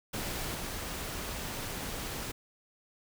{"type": "noise with level steps", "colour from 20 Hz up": "pink", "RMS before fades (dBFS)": [-36, -38], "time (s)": [0.13, 2.32], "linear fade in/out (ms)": 10, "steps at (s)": 0.54, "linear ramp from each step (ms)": 10, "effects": []}